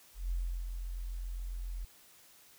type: tone with ADSR envelope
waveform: sine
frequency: 43.65 Hz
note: F1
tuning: in tune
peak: -30 dBFS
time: 0.14-1.85 s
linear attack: 170 ms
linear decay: 340 ms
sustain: -6 dB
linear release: 5 ms
effects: white hiss -60 dBFS RMS until 2.58 s